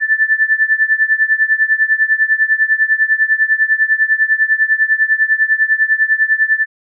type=tone with tremolo; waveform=sine; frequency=1760 Hz; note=A6; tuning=in tune; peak=-6 dBFS; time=0-6.66 s; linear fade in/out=50 ms; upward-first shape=triangle; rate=10 Hz; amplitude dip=95%; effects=none